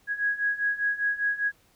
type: beating tone pair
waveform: sine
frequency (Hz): 1655 / 1660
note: G#6 / G#6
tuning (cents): -6 / -1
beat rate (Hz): 5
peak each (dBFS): -29 / -26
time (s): 0.07-1.52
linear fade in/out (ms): 50
effects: pink hiss -63 dBFS RMS until 1.75 s